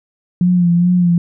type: tone with vibrato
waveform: sine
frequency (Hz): 175.8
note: F3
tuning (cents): +12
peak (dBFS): -9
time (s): 0.41-1.18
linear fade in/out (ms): 2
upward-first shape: sine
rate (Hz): 2.4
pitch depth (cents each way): 42
effects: none